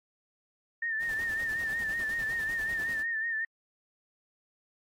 sine tone with vibrato, 1807 Hz, A6, 46 cents sharp, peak -29 dBFS, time 0.82-3.45 s, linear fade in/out 5 ms, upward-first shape sine, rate 5.4 Hz, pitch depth 56 cents each way
pink noise with tremolo, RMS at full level -46 dBFS, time 0.99-3.04 s, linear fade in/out 50 ms, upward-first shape square, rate 10 Hz, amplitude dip 50%
effects AAC 48 kbps

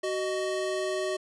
square tone pair together, 375.4 / 619 Hz, F#4 / D#5, +25 / -9 cents, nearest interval major sixth, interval 866 cents, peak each -31 / -32 dBFS, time 0.03-1.17 s, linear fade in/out 10 ms, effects resampled to 22050 Hz

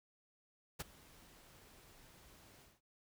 pink noise with ADSR envelope, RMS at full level -40 dBFS, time 0.79-2.81 s, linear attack 16 ms, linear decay 21 ms, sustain -22 dB, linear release 190 ms, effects none

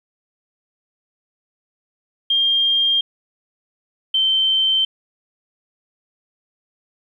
sine tone pair in turn, 3206 / 3106 Hz, G7 / G7, +38 / -17 cents, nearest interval minor second, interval 55 cents, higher first, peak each -14 dBFS, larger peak neither, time 2.3-3.01 / 4.14-4.85 s, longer neither, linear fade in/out 5 ms, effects 9-bit

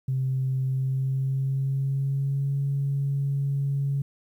sine tone with pitch glide, 131.5 to 139.32 Hz, C3 to C#3, +9 to +9 cents, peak -22 dBFS, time 0.08-4.02 s, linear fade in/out 5 ms, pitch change +100 cents, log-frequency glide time 0.65-2.58 s, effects tanh soft clip ceiling -18 dBFS + 10-bit

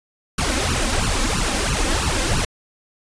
pink noise with flanger, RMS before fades -20 dBFS, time 0.38-2.45 s, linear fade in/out 5 ms, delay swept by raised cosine 0.69 to 3.89 ms, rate 3 Hz, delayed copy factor +1, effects resampled to 22050 Hz

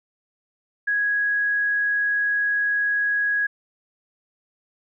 sine tone, 1661.2 Hz, G#6, in tune, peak -19 dBFS, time 0.87-3.47 s, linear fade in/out 10 ms, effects none

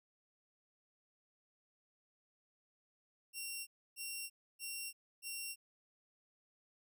10% pulse tone bursts, 2742 Hz, F7, 32 cents flat, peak -33 dBFS, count 4, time 3.33-5.56 s, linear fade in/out 50 ms, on 340 ms, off 290 ms, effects none

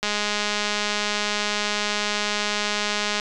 click train, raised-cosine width 0.2 ms, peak -7 dBFS, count 660, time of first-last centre 0.03-3.198 s, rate 208 Hz, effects resampled to 24000 Hz

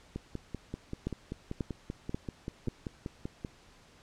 two click trains, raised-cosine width 3 ms, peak -23 / -19 dBFS, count 18 / 4, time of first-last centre 0.16-3.448 / 1.07-2.683 s, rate 5.17 / 1.86 Hz, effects pink hiss -59 dBFS RMS until 4.02 s + low-pass 7000 Hz 12 dB/octave

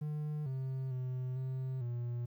triangle tone with pitch steps, 150.7 / 132 / 127.7 / 130.7 / 120.2 Hz, D3 / C3 / C3 / C3 / B2, +45 / +16 / -42 / -1 / -46 cents, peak -33 dBFS, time 0.01-2.26 s, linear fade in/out 10 ms, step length 450 ms, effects 12-bit

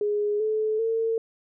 sine tone with pitch steps, 415.3 / 433.2 / 451.8 Hz, G#4 / A4 / A4, 0 / -27 / +46 cents, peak -22 dBFS, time 0.01-1.18 s, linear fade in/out 2 ms, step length 390 ms, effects none

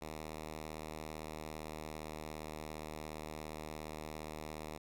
5% pulse tone with pitch glide, 77.78 to 77.24 Hz, D#2 to D#2, 0 to -12 cents, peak -32 dBFS, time 0.01-4.78 s, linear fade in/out 10 ms, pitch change -12 cents, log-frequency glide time 1.09-2.53 s, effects none

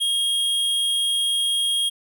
square tone, 3258 Hz, G#7, 34 cents flat, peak -20 dBFS, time 0-1.9 s, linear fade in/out 20 ms, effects none

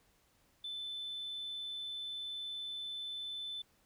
sine tone, 3519 Hz, A7, in tune, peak -38 dBFS, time 0.64-3.62 s, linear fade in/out 5 ms, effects tanh soft clip ceiling -36 dBFS + pink hiss -71 dBFS RMS until 3.85 s

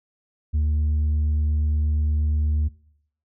sine tone with tanh clipping, 75.7 Hz, D#2, 47 cents flat, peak -19 dBFS, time 0.53-2.69 s, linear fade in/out 20 ms, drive 3 dB, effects noise-tail reverb RT60 0.7 s tail -21 dB re dry

